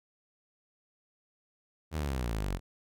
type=exponential sweep; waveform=sawtooth; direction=down; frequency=81.8 to 43.38 Hz; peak=-27 dBFS; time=1.91-2.6 s; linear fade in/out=50 ms; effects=none